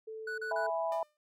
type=tone; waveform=sine; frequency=440 Hz; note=A4; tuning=in tune; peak=-40 dBFS; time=0.07-0.7 s; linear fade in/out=10 ms
type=tone bursts; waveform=triangle; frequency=1480 Hz; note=F#6; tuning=in tune; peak=-34 dBFS; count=3; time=0.27-0.668 s; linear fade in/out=5 ms; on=110 ms; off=34 ms
type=chord; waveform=sine; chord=E major; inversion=none; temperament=equal; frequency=659.3 / 830.6 / 987.8 Hz; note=E5 / G#5 / B5; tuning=0 / 0 / 0 cents; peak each=-32 / -38 / -37 dBFS; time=0.51-1.03 s; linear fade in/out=2 ms
type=tone with exponential decay; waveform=sawtooth; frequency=600 Hz; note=D5; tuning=37 cents sharp; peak=-39 dBFS; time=0.92-1.17 s; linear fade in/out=1 ms; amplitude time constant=54 ms
effects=none